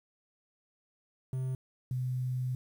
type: tone pair in turn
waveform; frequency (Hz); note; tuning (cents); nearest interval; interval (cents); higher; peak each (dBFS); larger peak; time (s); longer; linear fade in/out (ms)
triangle / sine; 130 / 127.03; C3 / B2; -11 / +49; unison; 40; first; -29 / -30; first; 1.33-1.55 / 1.91-2.55; second; 2
effects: 10-bit